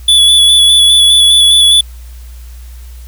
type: tone with vibrato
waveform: square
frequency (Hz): 3429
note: A7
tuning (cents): -45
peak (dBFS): -4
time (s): 0.08-1.81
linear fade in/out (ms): 5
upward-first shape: square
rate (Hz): 4.9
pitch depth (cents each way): 19
effects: added 60 Hz sine -27 dBFS peak until 3.07 s + white hiss -43 dBFS RMS until 3.07 s